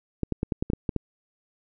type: clicks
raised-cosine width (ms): 3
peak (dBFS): -12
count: 9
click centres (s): 0.233 / 0.323 / 0.431 / 0.522 / 0.625 / 0.701 / 0.734 / 0.892 / 0.963
effects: none